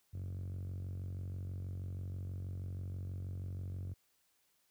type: tone with band-pass filter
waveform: 5% pulse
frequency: 46.23 Hz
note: F#1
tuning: 1 cent flat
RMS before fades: -42 dBFS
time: 0.13-3.94 s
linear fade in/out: 10 ms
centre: 97 Hz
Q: 5.3
effects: white hiss -75 dBFS RMS until 4.7 s